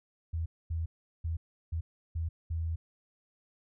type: tone bursts at uneven times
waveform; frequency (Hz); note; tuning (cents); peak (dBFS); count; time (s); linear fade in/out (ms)
sine; 82; E2; -9; -30; 6; 0.33-0.46 / 0.7-0.86 / 1.24-1.37 / 1.72-1.81 / 2.15-2.29 / 2.5-2.76; 10
effects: none